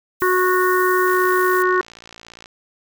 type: noise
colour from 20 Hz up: violet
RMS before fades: -31 dBFS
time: 0.2-1.63 s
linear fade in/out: 10 ms
type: harmonic tone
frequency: 367.2 Hz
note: F#4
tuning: 13 cents flat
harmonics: 1 / 3 / 4 / 5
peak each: -17 / -19 / -22 / -24 dBFS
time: 0.22-1.81 s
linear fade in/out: 0 ms
type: click train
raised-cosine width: 0.2 ms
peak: -22 dBFS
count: 80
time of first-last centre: 1.08-2.459 s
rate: 57.3 Hz
effects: none